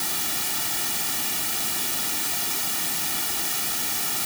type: noise with comb filter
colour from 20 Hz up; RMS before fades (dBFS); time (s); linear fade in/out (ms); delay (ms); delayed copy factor
white; -26; 0-4.25; 2; 1.9; -0.75
effects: none